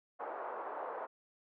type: band-pass noise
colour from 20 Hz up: pink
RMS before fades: -42 dBFS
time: 0.19-1.07 s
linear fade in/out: 20 ms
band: 500 to 1200 Hz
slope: 24 dB/octave
effects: none